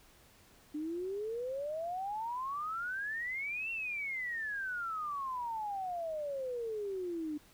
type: exponential two-way sweep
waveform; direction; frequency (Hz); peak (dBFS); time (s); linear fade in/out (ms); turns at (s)
sine; up then down; 293.7 to 2740 to 293.7; -35; 0.74-7.38; 10; 3.71
effects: pink hiss -62 dBFS RMS until 7.53 s

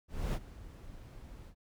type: noise with ADSR envelope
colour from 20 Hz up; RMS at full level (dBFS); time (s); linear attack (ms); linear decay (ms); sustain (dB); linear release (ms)
brown; -31; 0.08-1.55; 260; 48; -18; 76
effects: none

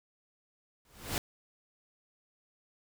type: noise with exponential growth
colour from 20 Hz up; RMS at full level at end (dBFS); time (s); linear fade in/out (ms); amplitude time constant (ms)
pink; -29; 0.85-1.18; 1; 70
effects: none

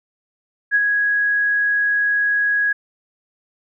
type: tone with ADSR envelope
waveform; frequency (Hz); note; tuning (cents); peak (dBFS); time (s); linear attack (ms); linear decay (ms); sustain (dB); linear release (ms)
sine; 1661.2; G#6; 0; -11; 0.71-2.73; 40; 40; -4; 9
effects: none

